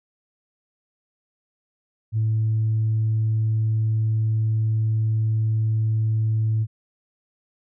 sine tone, 110 Hz, A2, in tune, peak -17 dBFS, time 2.12-6.67 s, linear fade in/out 50 ms, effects tanh soft clip ceiling -15 dBFS

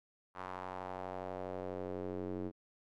square tone with band-pass filter sweep, 46.1 Hz, F#1, 6 cents flat, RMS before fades -42 dBFS, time 0.34-2.52 s, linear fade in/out 50 ms, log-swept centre 1100 to 330 Hz, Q 2.1, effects none

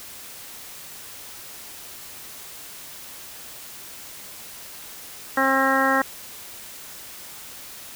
harmonic tone, 267.9 Hz, C4, 41 cents sharp, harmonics 1 / 2 / 3 / 4 / 5 / 6 / 7, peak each -25 / -25 / -25 / -25 / -25 / -25 / -25 dBFS, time 5.37-6.02 s, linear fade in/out 5 ms, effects white hiss -40 dBFS RMS until 7.95 s

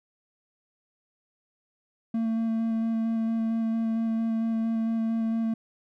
triangle tone with vibrato, 225.7 Hz, A3, 44 cents sharp, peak -22 dBFS, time 2.14-5.54 s, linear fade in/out 5 ms, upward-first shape square, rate 4.4 Hz, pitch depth 10 cents each way, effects none

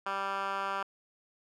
10% pulse tone with band-pass filter, 196 Hz, G3, in tune, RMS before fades -34 dBFS, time 0.06-0.83 s, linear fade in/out 5 ms, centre 1400 Hz, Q 1.9, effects none

